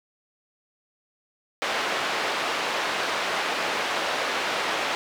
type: band-pass noise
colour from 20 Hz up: pink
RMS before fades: -27 dBFS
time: 1.62-4.95 s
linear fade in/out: 0 ms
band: 550 to 3600 Hz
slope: 12 dB/octave
effects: none